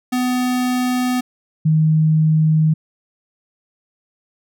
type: tone pair in turn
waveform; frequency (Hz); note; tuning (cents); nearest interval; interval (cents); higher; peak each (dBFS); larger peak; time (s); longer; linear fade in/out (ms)
square / sine; 250.5 / 156.76; B3 / D#3; +25 / +13; minor sixth; 812; first; -17 / -11; second; 0.12-1.21 / 1.65-2.74; neither; 10
effects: none